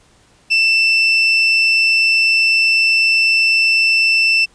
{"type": "tone", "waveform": "35% pulse", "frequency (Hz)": 2668, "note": "E7", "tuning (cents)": 20, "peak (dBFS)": -9, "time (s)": [0.5, 4.46], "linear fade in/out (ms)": 20, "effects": ["pink hiss -52 dBFS RMS until 4.54 s", "resampled to 22050 Hz"]}